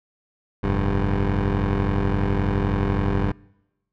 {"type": "tone pair together", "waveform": "15% pulse", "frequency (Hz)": [43.64, 99.1], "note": ["F1", "G2"], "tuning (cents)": [-1, 19], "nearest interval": "octave + major second", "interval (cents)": 1420, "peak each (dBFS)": -16, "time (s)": [0.63, 3.32], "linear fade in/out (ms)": 10, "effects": ["noise-tail reverb RT60 1.0 s tail -26 dB re dry", "low-pass 2000 Hz 12 dB/octave"]}